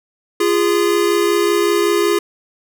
square tone pair together, 345.2 / 410.5 Hz, F4 / G#4, -20 / -20 cents, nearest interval minor third, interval 300 cents, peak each -17 / -16 dBFS, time 0.4-2.19 s, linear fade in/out 5 ms, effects none

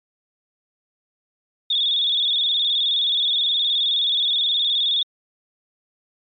sine tone with vibrato, 3520 Hz, A7, in tune, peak -17 dBFS, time 1.7-5.03 s, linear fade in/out 5 ms, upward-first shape square, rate 19 Hz, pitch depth 62 cents each way, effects MP3 48 kbps

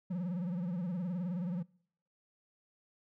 triangle tone with vibrato, 177.5 Hz, F3, 28 cents sharp, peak -31 dBFS, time 0.1-1.63 s, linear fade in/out 10 ms, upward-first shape sine, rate 19 Hz, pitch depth 120 cents each way, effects noise-tail reverb RT60 0.6 s tail -24 dB re dry

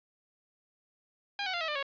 10% pulse tone with pitch steps, 807 / 748.6 / 694.5 / 644.2 / 597.6 / 554.4 Hz, G#5 / F#5 / F5 / E5 / D5 / C#5, -50 / +20 / -10 / -40 / +30 / 0 cents, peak -23 dBFS, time 1.39-1.828 s, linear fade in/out 2 ms, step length 73 ms, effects resampled to 11025 Hz + 9-bit

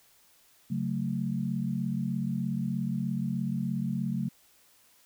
sine chord, F# minor, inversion second, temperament equal with one note detuned, 138.59 / 185 / 221.8 Hz, C#3 / F#3 / A3, 0 / 0 / +14 cents, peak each -33 / -32 / -32 dBFS, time 0.7-4.29 s, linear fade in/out 10 ms, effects white hiss -62 dBFS RMS until 5.05 s

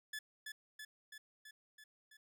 sawtooth tone with echo, 1724 Hz, A6, 36 cents flat, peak -38 dBFS, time 0.13-0.19 s, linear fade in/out 5 ms, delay 330 ms, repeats 6, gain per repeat -3 dB, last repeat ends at 2.17 s, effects none

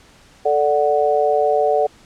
sine chord, D major, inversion second, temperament equal, 440 / 587.3 / 740 Hz, A4 / D5 / F#5, 0 / 0 / 0 cents, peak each -18 dBFS, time 0.45-1.87 s, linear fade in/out 10 ms, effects pink hiss -49 dBFS RMS until 2.05 s + low-pass 8000 Hz 12 dB/octave

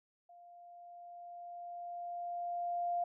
sine tone with level ramp, 698.5 Hz, F5, in tune, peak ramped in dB -55 to -31 dBFS, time 0.29-3.04 s, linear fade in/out 5 ms, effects none

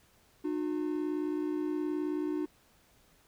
triangle tone pair together, 302.4 / 361.3 Hz, D#4 / F#4, -49 / -41 cents, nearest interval minor third, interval 308 cents, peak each -30 / -33 dBFS, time 0.44-2.46 s, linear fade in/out 10 ms, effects pink hiss -65 dBFS RMS until 3.27 s

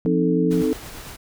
sine tone, 173 Hz, F3, 16 cents flat, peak -21 dBFS, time 0.05-0.62 s, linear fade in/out 0 ms
sine chord, A diminished, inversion first, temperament equal with one note detuned, 259.5 / 311.1 / 440 Hz, C4 / Eb4 / A4, -14 / 0 / 0 cents, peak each -22 dBFS, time 0.06-0.73 s, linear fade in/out 0 ms
pink noise with tremolo, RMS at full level -36 dBFS, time 0.5-1.17 s, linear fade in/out 20 ms, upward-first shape triangle, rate 8.9 Hz, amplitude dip 30%
effects none

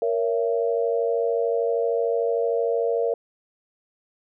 sine chord, A# diminished, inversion none, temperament just, 466.2 / 559.4 / 671.3 Hz, A#4 / C#5 / E5, 0 / +16 / +31 cents, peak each -22 / -27 / -27 dBFS, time 0.02-3.14 s, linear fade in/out 2 ms, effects none

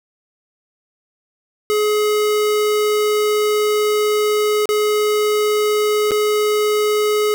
square tone with dropouts, 422.1 Hz, G#4, 28 cents sharp, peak -15 dBFS, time 1.7-7.34 s, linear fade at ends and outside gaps 0 ms, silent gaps 4.656-4.69 / 6.109-6.117 s, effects none

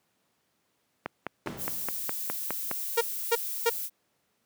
click train, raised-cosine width 0.5 ms, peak -15 dBFS, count 9, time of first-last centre 1.06-2.713 s, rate 4.84 Hz
brown noise with exponential decay, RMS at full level -28 dBFS, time 1.46-2.29 s, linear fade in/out 1 ms, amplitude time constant 180 ms
violet noise, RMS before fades -34 dBFS, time 1.57-3.9 s, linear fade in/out 50 ms
sawtooth tone bursts, 466.2 Hz, A#4, in tune, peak -17 dBFS, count 3, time 2.97-3.699 s, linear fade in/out 10 ms, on 43 ms, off 300 ms
effects pink hiss -73 dBFS RMS until 4.45 s + high-pass 150 Hz 12 dB/octave

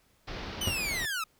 pink low-pass noise, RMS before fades -39 dBFS, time 0.27-1.06 s, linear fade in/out 10 ms, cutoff 5200 Hz, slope 48 dB/octave
sawtooth linear sweep, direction down, 3061 to 1251 Hz, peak -27 dBFS, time 0.61-1.24 s, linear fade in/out 5 ms
40% pulse tone with exponential decay, 89.5 Hz, F2, 43 cents sharp, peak -22 dBFS, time 0.67-0.75 s, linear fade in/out 5 ms, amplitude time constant 16 ms
effects pink hiss -67 dBFS RMS until 1.39 s

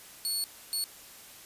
20% pulse tone bursts at uneven times, 4402 Hz, C#8, 13 cents flat, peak -23 dBFS, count 2, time 0.25-0.44 / 0.73-0.84 s, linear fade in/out 0 ms, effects white hiss -50 dBFS RMS until 1.45 s + resampled to 32000 Hz

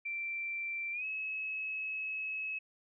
sine tone with pitch glide, 2349 to 2576 Hz, D7 to E7, 0 to -41 cents, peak -35 dBFS, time 0.05-2.59 s, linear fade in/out 10 ms, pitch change +159 cents, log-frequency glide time 0.92-1.05 s, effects none

